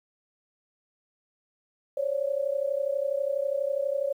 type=tone pair together; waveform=sine; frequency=541.8 / 574 Hz; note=C#5 / D5; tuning=-40 / -40 cents; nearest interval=minor second; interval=100 cents; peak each=-28 dBFS; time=1.97-4.13 s; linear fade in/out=5 ms; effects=10-bit

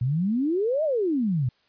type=exponential two-way sweep; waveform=sine; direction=up then down; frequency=116.54 to 651 to 116.54 Hz; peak=-21 dBFS; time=0.01-1.49 s; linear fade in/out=5 ms; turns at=0.84 s; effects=white hiss -65 dBFS RMS until 1.68 s + resampled to 11025 Hz

